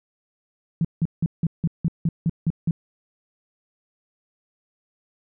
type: tone bursts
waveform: sine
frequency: 164.81 Hz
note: E3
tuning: in tune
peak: -17 dBFS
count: 10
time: 0.81-2.71 s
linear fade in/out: 2 ms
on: 37 ms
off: 170 ms
effects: none